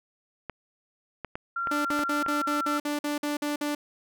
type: clicks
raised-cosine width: 0.5 ms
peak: -19 dBFS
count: 7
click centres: 0.497 / 1.247 / 1.355 / 1.672 / 1.904 / 1.992 / 2.263 s
type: tone with pitch glide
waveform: sine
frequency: 1377 to 1354.1 Hz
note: F6 to E6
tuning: -25 to +46 cents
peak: -27 dBFS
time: 1.56-2.78 s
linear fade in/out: 5 ms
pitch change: -29 cents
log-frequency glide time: 2.21-2.65 s
type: tone bursts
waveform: sawtooth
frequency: 293.7 Hz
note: D4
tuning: in tune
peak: -23 dBFS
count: 11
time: 1.71-3.75 s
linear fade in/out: 5 ms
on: 140 ms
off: 50 ms
effects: none